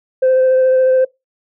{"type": "tone with vibrato", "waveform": "sine", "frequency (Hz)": 518, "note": "C5", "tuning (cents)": -17, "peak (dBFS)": -7, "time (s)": [0.22, 1.05], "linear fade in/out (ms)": 10, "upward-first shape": "triangle", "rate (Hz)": 14, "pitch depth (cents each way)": 15, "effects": ["noise-tail reverb RT60 0.2 s tail -23 dB re dry", "tanh soft clip ceiling -7 dBFS"]}